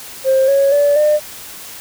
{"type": "tone with pitch steps", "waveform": "sine", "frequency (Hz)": [530, 552.8, 576.6, 601.5], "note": ["C5", "C#5", "D5", "D5"], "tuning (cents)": [22, -5, -32, 41], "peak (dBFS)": -8, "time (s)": [0.24, 1.2], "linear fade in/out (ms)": 50, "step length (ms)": 240, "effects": ["tanh soft clip ceiling -6 dBFS", "white hiss -33 dBFS RMS until 1.8 s"]}